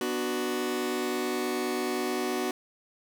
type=chord; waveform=sawtooth; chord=B minor; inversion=none; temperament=just; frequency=246.9 / 296.3 / 370.4 Hz; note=B3 / D4 / F#4; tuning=0 / +15 / +2 cents; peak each=-29 / -31 / -26 dBFS; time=0.01-2.51 s; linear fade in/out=2 ms; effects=none